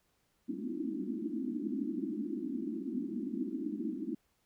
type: band-pass noise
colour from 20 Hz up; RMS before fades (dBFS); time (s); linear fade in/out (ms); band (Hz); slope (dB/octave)
white; -37; 0.48-4.15; 5; 200 to 340; 96
effects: pink hiss -75 dBFS RMS until 4.45 s